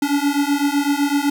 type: beating tone pair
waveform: square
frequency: 281.8 / 289.7 Hz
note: C#4 / D4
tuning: +29 / -24 cents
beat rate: 7.9 Hz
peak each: -20 dBFS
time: 0.02-1.3 s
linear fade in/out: 5 ms
effects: 9-bit